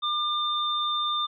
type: tone pair together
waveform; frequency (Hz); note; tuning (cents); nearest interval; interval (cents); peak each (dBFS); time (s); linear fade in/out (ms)
sine; 1200 / 3596; D6 / A7; +37 / +37; octave + perfect fifth; 1900; -27; 0.02-1.27; 20
effects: none